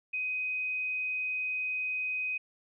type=tone; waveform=sine; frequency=2510 Hz; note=D#7; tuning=15 cents sharp; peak=-30 dBFS; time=0.13-2.38 s; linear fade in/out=10 ms; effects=none